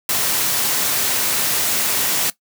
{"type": "noise", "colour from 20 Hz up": "white", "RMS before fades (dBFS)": -19, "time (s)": [0.09, 2.3], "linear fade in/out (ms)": 2, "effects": ["noise-tail reverb RT60 0.1 s tail -17 dB re dry", "high-pass 100 Hz 12 dB/octave"]}